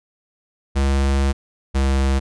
square tone pair in turn, 68.4 / 67.42 Hz, C#2 / C#2, -23 / -48 cents, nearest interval unison, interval 25 cents, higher first, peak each -16 dBFS, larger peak neither, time 0.75-1.33 / 1.74-2.2 s, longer first, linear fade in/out 20 ms, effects resampled to 22050 Hz

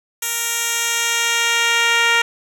10% pulse tone with band-pass filter sweep, 466.2 Hz, A#4, in tune, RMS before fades -18 dBFS, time 0.22-2.22 s, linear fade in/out 5 ms, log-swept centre 11000 to 2400 Hz, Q 0.74, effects none

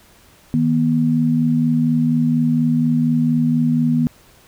sine tone pair together, 157.2 / 241.4 Hz, D#3 / B3, +18 / -39 cents, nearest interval perfect fifth, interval 743 cents, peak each -18 / -15 dBFS, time 0.54-4.07 s, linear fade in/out 0 ms, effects pink hiss -50 dBFS RMS until 4.47 s

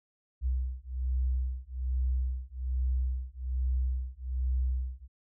sine beating tone pair, 63 / 64.2 Hz, B1 / C2, +35 / -32 cents, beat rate 1.2 Hz, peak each -31 dBFS, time 0.41-5.08 s, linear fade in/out 50 ms, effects none

